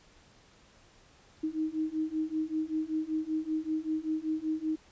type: beating tone pair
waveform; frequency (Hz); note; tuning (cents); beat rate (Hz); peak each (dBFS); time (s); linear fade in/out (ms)
sine; 311.1 / 316.3; D#4 / D#4; 0 / +29; 5.2; -33 / -32; 1.43-4.76; 10
effects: pink hiss -60 dBFS RMS until 4.91 s + resampled to 16000 Hz